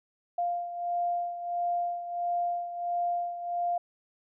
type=beating tone pair; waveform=sine; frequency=698.5 / 700 Hz; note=F5 / F5; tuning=0 / +4 cents; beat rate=1.5 Hz; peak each=-29 / -35 dBFS; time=0.38-3.78 s; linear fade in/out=5 ms; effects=none